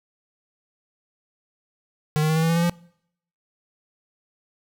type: tone with pitch steps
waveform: square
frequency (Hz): 152.5 / 155.26 / 158.06 / 160.92 / 163.82 / 166.78 / 169.8 / 172.86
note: D#3 / D#3 / D#3 / E3 / E3 / E3 / F3 / F3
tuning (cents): -34 / -3 / +28 / -41 / -10 / +21 / -48 / -17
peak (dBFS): -19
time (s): 2.16-2.696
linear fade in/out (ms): 0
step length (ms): 67
effects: noise-tail reverb RT60 0.7 s tail -24 dB re dry